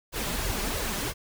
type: noise with flanger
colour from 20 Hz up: pink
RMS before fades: -30 dBFS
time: 0.12-1.14 s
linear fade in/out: 50 ms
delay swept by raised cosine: 1.8 to 5.1 ms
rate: 3 Hz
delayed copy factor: +0.7
effects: none